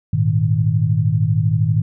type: chord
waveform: sine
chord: Ab suspended second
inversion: none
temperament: equal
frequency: 103.83 / 116.54 / 155.56 Hz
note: Ab2 / Bb2 / Eb3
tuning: 0 / 0 / 0 cents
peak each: -18 dBFS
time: 0.13-1.82 s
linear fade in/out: 5 ms
effects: none